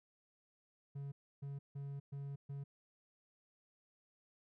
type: tone bursts at uneven times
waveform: triangle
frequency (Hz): 140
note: C#3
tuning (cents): +18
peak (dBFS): -40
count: 5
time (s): 0.95-1.12 / 1.42-1.59 / 1.75-2 / 2.12-2.36 / 2.49-2.64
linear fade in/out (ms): 10
effects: none